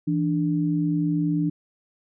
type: tone pair together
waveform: sine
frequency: 165.28 / 294.5 Hz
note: E3 / D4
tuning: +5 / +5 cents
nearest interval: minor seventh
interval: 1000 cents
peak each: -23 dBFS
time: 0.07-1.5 s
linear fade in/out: 10 ms
effects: none